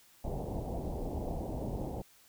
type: low-pass noise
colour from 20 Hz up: pink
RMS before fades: -37 dBFS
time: 0.24-2.02 s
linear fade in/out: 5 ms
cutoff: 830 Hz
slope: 48 dB/octave
effects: white hiss -62 dBFS RMS until 2.28 s